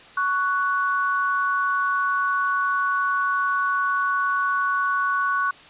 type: tone pair together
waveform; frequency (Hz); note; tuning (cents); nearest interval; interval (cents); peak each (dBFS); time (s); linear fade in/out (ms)
sine; 1117.2 / 1480; C#6 / F#6; +13 / 0; perfect fourth; 487; -22 / -23; 0.17-5.51; 5
effects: white hiss -46 dBFS RMS until 5.69 s + resampled to 8000 Hz